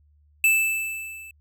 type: tone with level ramp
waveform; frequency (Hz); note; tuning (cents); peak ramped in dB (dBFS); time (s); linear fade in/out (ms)
square; 2637; E7; 0; -15 to -41; 0.44-1.31; 2
effects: added 74 Hz sine -56 dBFS peak until 1.4 s